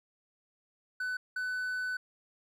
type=tone bursts at uneven times; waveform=triangle; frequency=1500 Hz; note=F#6; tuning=23 cents sharp; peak=-30 dBFS; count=2; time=1-1.17 / 1.36-1.97 s; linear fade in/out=5 ms; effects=none